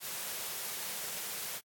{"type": "band-stop noise", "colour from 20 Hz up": "white", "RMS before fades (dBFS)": -39, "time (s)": [0, 1.61], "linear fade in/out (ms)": 50, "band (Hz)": [240, 340], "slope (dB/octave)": 96, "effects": ["high-pass 150 Hz 12 dB/octave", "AAC 64 kbps"]}